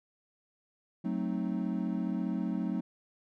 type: chord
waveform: triangle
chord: F# diminished seventh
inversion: none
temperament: equal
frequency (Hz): 185 / 220 / 261.6 / 311.1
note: F#3 / A3 / C4 / Eb4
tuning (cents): 0 / 0 / 0 / 0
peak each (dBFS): -32 / -33 / -35 / -36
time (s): 1.04-2.81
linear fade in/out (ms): 10
effects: none